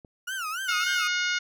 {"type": "click", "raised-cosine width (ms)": 2, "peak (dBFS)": -33, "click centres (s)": 0.048}
{"type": "tone with vibrato", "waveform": "35% pulse", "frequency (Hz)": 1400, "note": "F6", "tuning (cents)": 4, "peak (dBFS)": -28, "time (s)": [0.27, 1.08], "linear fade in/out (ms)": 10, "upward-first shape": "sine", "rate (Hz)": 3.5, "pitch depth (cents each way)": 210}
{"type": "harmonic tone", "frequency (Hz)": 720, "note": "F#5", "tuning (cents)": -47, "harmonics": [2, 3, 4, 5, 6, 7, 8, 9], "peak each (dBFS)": [-27, -31, -33, -35, -37, -38, -39, -40], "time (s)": [0.68, 1.39], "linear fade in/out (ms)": 10}
{"effects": []}